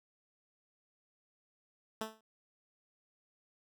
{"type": "tone with exponential decay", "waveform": "10% pulse", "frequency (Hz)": 219.7, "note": "A3", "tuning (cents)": -2, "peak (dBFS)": -25, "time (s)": [2.01, 2.21], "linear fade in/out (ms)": 2, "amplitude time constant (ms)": 43, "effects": []}